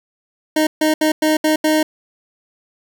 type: tone bursts at uneven times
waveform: 25% pulse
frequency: 310 Hz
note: D#4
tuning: 6 cents flat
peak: -9 dBFS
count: 6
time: 0.56-0.67 / 0.81-0.94 / 1.01-1.12 / 1.22-1.37 / 1.44-1.56 / 1.64-1.83 s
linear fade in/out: 5 ms
effects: none